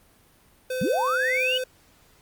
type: tone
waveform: square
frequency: 511 Hz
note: C5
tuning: 41 cents flat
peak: -27 dBFS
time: 0.7-1.64 s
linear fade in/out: 5 ms
type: linear sweep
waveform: sine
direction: up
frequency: 136.1 to 3005 Hz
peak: -22 dBFS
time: 0.81-1.58 s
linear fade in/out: 5 ms
effects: pink hiss -58 dBFS RMS until 2.21 s + Opus 32 kbps